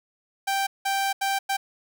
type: tone bursts at uneven times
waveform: sawtooth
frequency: 784 Hz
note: G5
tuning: in tune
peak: -19 dBFS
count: 4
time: 0.47-0.67 / 0.85-1.13 / 1.21-1.39 / 1.49-1.57 s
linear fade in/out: 10 ms
effects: none